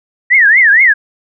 sine tone with vibrato, 1867 Hz, A#6, 2 cents sharp, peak -4 dBFS, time 0.3-0.94 s, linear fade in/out 20 ms, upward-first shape triangle, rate 4.3 Hz, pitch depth 290 cents each way, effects none

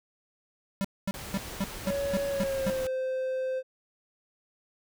square tone bursts, 196 Hz, G3, in tune, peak -27 dBFS, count 8, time 0.81-2.7 s, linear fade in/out 0 ms, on 35 ms, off 230 ms
pink noise, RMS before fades -40 dBFS, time 1.14-2.87 s, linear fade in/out 2 ms
triangle tone with pitch glide, 560 to 519.5 Hz, C#5 to C5, +18 to -12 cents, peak -26 dBFS, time 1.85-3.63 s, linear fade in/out 50 ms, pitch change -130 cents, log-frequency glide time 2.28-2.84 s
effects none

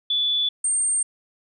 sine tone pair in turn, 3459 / 8688 Hz, A7 / C#9, -30 / -36 cents, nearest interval octave + major third, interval 1594 cents, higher second, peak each -19 dBFS, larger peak neither, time 0.1-0.49 / 0.64-1.03 s, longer neither, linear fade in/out 5 ms, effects none

